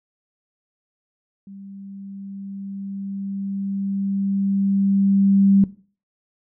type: tone with level ramp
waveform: sine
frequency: 196.7 Hz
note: G3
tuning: 6 cents sharp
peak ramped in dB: -37 to -11 dBFS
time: 1.47-5.64 s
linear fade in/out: 2 ms
effects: noise-tail reverb RT60 0.4 s tail -18 dB re dry